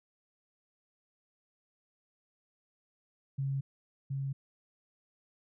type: tone with echo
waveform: sine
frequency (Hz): 136.7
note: C#3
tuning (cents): -24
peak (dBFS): -30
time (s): 3.38-3.61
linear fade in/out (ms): 10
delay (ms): 720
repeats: 1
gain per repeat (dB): -2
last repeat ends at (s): 4.33
effects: none